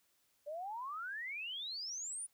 sine exponential sweep, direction up, 571 to 9950 Hz, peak -40 dBFS, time 0.46-2.27 s, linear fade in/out 20 ms, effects white hiss -75 dBFS RMS until 2.33 s

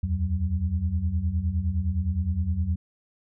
sine tone cluster, 77.5 / 87.2 / 188.6 Hz, D#2 / F2 / F#3, -6 / -2 / +33 cents, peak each -28 / -25 / -32 dBFS, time 0.03-2.76 s, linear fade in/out 5 ms, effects none

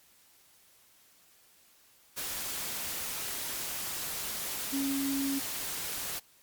sine tone in noise, 274.8 Hz, C#4, 15 cents flat, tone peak -29 dBFS, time 4.72-5.4 s, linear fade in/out 20 ms, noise white, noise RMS -36 dBFS, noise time 2.16-6.2 s, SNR +4 dB, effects white hiss -62 dBFS RMS until 6.42 s + MP3 96 kbps

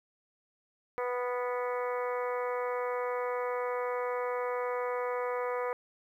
harmonic tone with a mistuned harmonic, 246.9 Hz, B3, in tune, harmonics 2 / 3 / 4 / 5 / 6 / 7 / 8 / 9, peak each -32 / -42 / -38 / -40 / -48 / -48 / -46 / -48 dBFS, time 0.98-5.73 s, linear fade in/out 0 ms, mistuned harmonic 6, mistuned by -20 cents, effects 11-bit

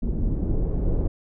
brown noise with low-pass filter sweep, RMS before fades -23 dBFS, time 0.02-1.08 s, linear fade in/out 10 ms, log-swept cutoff 290 to 500 Hz, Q 1.3, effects none

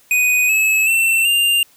square tone with pitch steps, 2489 / 2587 / 2689 / 2795 Hz, D#7 / E7 / E7 / F7, 0 / -33 / +34 / +1 cents, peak -13 dBFS, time 0.11-1.63 s, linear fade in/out 2 ms, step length 380 ms, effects white hiss -52 dBFS RMS until 1.76 s

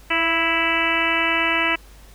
harmonic tone with a mistuned harmonic, 329.6 Hz, E4, in tune, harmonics 1 / 2 / 3 / 4 / 5 / 6 / 7 / 8 / 9, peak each -28 / -29 / -27 / -27 / -28 / -24 / -25 / -24 / -28 dBFS, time 0.1-1.76 s, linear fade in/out 10 ms, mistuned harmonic 2, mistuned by +24 cents, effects added 50 Hz sine -44 dBFS peak until 2.14 s + pink hiss -50 dBFS RMS until 2.14 s

